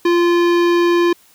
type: tone with hard clipping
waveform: sine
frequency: 346.1 Hz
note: F4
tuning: 16 cents flat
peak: -13 dBFS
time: 0.05-1.13 s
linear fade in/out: 5 ms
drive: 18 dB
effects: white hiss -51 dBFS RMS until 1.34 s